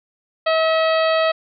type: harmonic tone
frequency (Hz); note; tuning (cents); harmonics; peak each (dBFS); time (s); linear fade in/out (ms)
643; E5; -43; 1 / 2 / 3 / 4 / 5 / 6 / 7; -16 / -22 / -26 / -28 / -30 / -32 / -33; 0.46-1.32; 10
effects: none